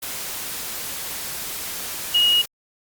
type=tone in noise; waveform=sine; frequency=2882 Hz; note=F#7; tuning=46 cents flat; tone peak=-14 dBFS; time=2.14-2.42 s; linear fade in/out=10 ms; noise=white; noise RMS=-30 dBFS; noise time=0.02-2.46 s; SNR=+13 dB; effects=Opus 48 kbps